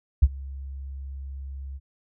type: tone with ADSR envelope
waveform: sine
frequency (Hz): 68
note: C#2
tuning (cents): -33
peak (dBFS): -9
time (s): 0.22-1.8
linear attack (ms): 11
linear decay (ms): 43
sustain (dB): -24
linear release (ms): 40
effects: none